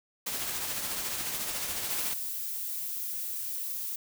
white noise with tremolo, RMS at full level -32 dBFS, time 0.26-2.14 s, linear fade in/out 10 ms, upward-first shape triangle, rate 14 Hz, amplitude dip 40%
violet noise, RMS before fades -35 dBFS, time 1.9-3.96 s, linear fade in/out 5 ms
effects none

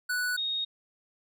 square / sine tone pair in turn, 1480 / 3729 Hz, F#6 / A#7, 0 / 0 cents, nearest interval octave + major third, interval 1600 cents, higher second, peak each -28 dBFS, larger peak neither, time 0.09-0.37 / 0.37-0.65 s, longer neither, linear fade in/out 10 ms, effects none

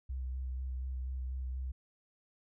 sine tone with vibrato, 64.3 Hz, C2, 30 cents flat, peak -35 dBFS, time 0.09-1.72 s, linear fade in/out 10 ms, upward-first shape square, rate 4.1 Hz, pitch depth 17 cents each way, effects none

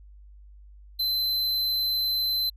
square tone, 4064 Hz, B7, 49 cents sharp, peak -24 dBFS, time 0.99-2.5 s, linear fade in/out 10 ms, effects added 50 Hz sine -46 dBFS peak until 2.56 s

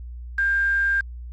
sine tone with quantisation, 1595 Hz, G6, 30 cents sharp, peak -18 dBFS, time 0.38-1.01 s, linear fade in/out 5 ms, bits 5, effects added 60 Hz sine -33 dBFS peak until 1.32 s + low-pass 3000 Hz 12 dB/octave

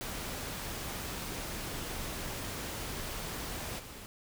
pink noise with level steps, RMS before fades -39 / -47 dBFS, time 0.01-4.06 s, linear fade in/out 0 ms, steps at 3.78 s, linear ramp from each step 20 ms, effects none

